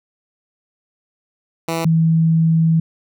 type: tone pair in turn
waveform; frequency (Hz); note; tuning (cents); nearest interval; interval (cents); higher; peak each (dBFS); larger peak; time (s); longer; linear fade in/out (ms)
10% pulse / sine; 164.81 / 162.63; E3 / E3; 0 / -23; unison; 23; first; -11; neither; 1.68-1.85 / 1.85-2.8; second; 5
effects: none